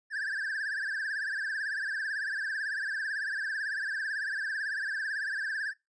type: tone with vibrato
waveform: triangle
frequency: 1661.2 Hz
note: G#6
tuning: in tune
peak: -29 dBFS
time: 0.1-5.74 s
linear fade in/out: 50 ms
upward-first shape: triangle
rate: 18 Hz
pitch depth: 150 cents each way
effects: noise-tail reverb RT60 0.2 s tail -21 dB re dry + resampled to 22050 Hz